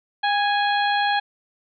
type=harmonic tone with a mistuned harmonic; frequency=830.6 Hz; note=G#5; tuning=in tune; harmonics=1 / 2 / 3 / 4 / 5; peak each=-20 / -24 / -32 / -29 / -32 dBFS; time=0.23-1.2 s; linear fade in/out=10 ms; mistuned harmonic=1; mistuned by=-36 cents; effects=none